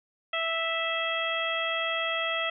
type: harmonic tone with a mistuned harmonic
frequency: 658 Hz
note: E5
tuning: 3 cents flat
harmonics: 1 / 2 / 3 / 4 / 5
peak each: -33 / -33 / -33 / -33 / -33 dBFS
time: 0.33-2.5 s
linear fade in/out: 5 ms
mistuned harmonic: 5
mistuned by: -15 cents
effects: none